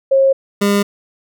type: tone pair in turn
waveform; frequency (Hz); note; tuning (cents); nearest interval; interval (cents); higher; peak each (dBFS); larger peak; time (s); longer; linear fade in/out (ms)
sine / 25% pulse; 540 / 202.3; C#5 / G#3; -45 / -45; octave + perfect fourth; 1700; first; -8; neither; 0.11-0.33 / 0.61-0.83; neither; 10
effects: none